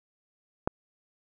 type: click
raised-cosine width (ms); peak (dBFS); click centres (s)
1; -11; 0.675
effects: none